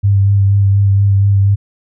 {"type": "tone with vibrato", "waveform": "sine", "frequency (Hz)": 99.3, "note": "G2", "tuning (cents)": 23, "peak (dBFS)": -7, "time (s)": [0.03, 1.56], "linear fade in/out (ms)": 20, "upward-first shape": "sine", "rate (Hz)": 4.2, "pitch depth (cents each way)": 19, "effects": []}